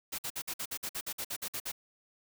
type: noise bursts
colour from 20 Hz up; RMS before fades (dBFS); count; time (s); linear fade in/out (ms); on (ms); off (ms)
white; -37; 14; 0.12-1.719; 10; 65; 53
effects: none